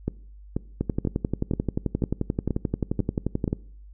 two click trains, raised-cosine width 3 ms, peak -12 / -11 dBFS, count 8 / 32, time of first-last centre 0.08-3.478 / 0.81-3.529 s, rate 2.06 / 11.4 Hz, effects noise-tail reverb RT60 0.6 s tail -22 dB re dry + added 50 Hz sine -43 dBFS peak until 3.93 s

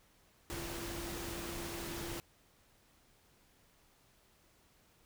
sine tone in noise, 340.5 Hz, F4, 44 cents flat, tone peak -45 dBFS, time 0.5-2.2 s, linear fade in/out 0 ms, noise pink, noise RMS -43 dBFS, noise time 0.5-2.2 s, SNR -5 dB, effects pink hiss -68 dBFS RMS until 5.05 s

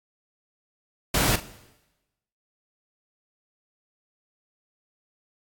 pink noise with echo, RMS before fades -22 dBFS, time 1.14-1.36 s, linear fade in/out 5 ms, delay 43 ms, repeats 1, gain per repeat -13 dB, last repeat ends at 1.403 s, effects noise-tail reverb RT60 1.0 s tail -17 dB re dry + AAC 64 kbps

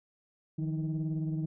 sine tone cluster, 154.9 / 173.4 / 316 Hz, D#3 / F3 / D#4, -7 / -12 / +27 cents, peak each -30 / -38 / -36 dBFS, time 0.58-1.46 s, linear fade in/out 10 ms, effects tanh soft clip ceiling -25 dBFS

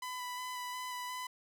sawtooth tone with vibrato, 998 Hz, B5, 18 cents sharp, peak -35 dBFS, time 0.02-1.27 s, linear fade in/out 5 ms, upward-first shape square, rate 2.8 Hz, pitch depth 12 cents each way, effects none

